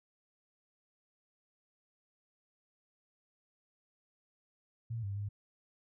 sine tone with pitch steps, 114.9 / 99.4 / 102.1 Hz, A#2 / G2 / G#2, -25 / +25 / -29 cents, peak -35 dBFS, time 4.9-5.29 s, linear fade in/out 10 ms, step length 130 ms, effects none

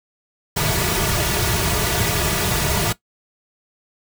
pink noise with comb filter, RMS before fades -20 dBFS, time 0.56-2.93 s, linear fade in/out 10 ms, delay 3.8 ms, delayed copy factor -0.85, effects noise-tail reverb RT60 0.1 s tail -17 dB re dry

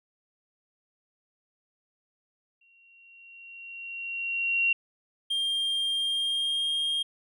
sine tone with exponential growth, 2747 Hz, F7, 29 cents flat, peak -20 dBFS, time 2.61-4.73 s, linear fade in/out 5 ms, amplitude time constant 460 ms
triangle tone with pitch glide, 3201 to 3227 Hz, G7 to G7, +36 to +50 cents, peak -24 dBFS, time 5.3-7.03 s, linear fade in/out 10 ms, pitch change +14 cents, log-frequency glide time 5.94-6.65 s
effects none

